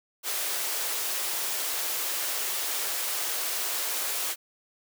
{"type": "high-pass noise", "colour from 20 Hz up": "white", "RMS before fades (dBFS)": -30, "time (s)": [0.23, 4.36], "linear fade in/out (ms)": 50, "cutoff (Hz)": 360, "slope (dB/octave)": 24, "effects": []}